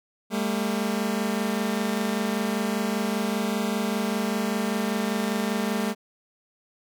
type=tone pair together; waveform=sawtooth; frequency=201.1 / 226.2 Hz; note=G3 / A3; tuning=+44 / +48 cents; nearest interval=major second; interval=204 cents; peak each=-23 dBFS; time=0.3-5.95 s; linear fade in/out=50 ms; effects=none